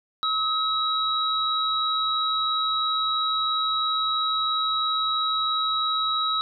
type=tone pair together; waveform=sine; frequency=1281 / 3858 Hz; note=E6 / B7; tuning=-50 / -41 cents; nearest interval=octave + perfect fifth; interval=1909 cents; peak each=-24 / -25 dBFS; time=0.23-6.41 s; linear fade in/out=0 ms; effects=none